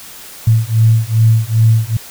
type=beating tone pair; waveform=sine; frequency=110.9 / 113.4 Hz; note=A2 / A#2; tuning=+14 / -47 cents; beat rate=2.5 Hz; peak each=-11 dBFS; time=0.47-1.97 s; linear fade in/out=5 ms; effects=white hiss -34 dBFS RMS until 2.1 s